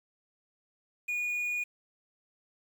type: tone with quantisation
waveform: triangle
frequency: 2449 Hz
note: D#7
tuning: 28 cents flat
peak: -28 dBFS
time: 1.08-1.64 s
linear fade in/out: 10 ms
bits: 9
effects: none